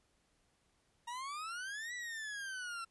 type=exponential two-way sweep; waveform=40% pulse; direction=up then down; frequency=932.3 to 1975.5 to 1342 Hz; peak=-40 dBFS; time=1.07-2.85 s; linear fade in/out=10 ms; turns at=1.94 s; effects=pink hiss -75 dBFS RMS until 2.9 s + resampled to 24000 Hz